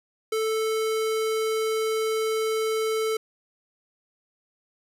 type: tone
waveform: square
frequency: 440 Hz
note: A4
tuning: in tune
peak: -24 dBFS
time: 0.32-3.17 s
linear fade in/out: 5 ms
effects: resampled to 32000 Hz + 9-bit